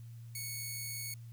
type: tone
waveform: 5% pulse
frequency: 2217 Hz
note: C#7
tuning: in tune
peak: -29 dBFS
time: 0.35-1.14 s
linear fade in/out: 2 ms
effects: added 116 Hz sine -46 dBFS peak until 1.32 s + white hiss -68 dBFS RMS until 1.32 s